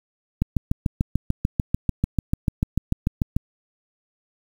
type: click train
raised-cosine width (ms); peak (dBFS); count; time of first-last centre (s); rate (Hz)
5; -7; 21; 0.42-3.366; 6.79
effects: 7-bit